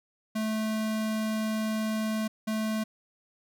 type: tone bursts at uneven times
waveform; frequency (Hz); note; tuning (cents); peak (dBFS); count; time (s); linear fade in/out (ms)
square; 217.9; A3; -17; -28; 2; 0.35-2.28 / 2.47-2.84; 10
effects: none